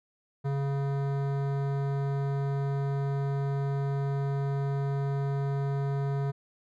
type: tone with hard clipping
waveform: sine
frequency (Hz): 139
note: C#3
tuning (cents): +5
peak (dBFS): -29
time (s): 0.44-6.32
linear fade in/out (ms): 20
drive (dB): 16
effects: none